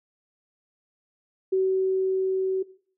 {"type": "tone with level ramp", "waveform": "sine", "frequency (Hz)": 378.9, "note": "F#4", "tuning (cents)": 41, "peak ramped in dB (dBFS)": [-19, -22], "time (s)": [1.52, 2.63], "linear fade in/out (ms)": 10, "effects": ["noise-tail reverb RT60 0.5 s tail -19 dB re dry"]}